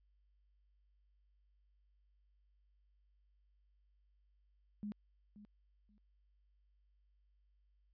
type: tone with echo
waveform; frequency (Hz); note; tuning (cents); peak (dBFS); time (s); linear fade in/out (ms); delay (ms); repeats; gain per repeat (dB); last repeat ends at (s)
sine; 207.7; G#3; 0; -40; 4.83-4.92; 0; 530; 2; -14; 5.98
effects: added 50 Hz sine -70 dBFS peak until 7.93 s + resampled to 11025 Hz